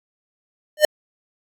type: tone with exponential growth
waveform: square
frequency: 606 Hz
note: D#5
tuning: 46 cents flat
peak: -6 dBFS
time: 0.77-0.85 s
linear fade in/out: 2 ms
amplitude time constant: 16 ms
effects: AAC 64 kbps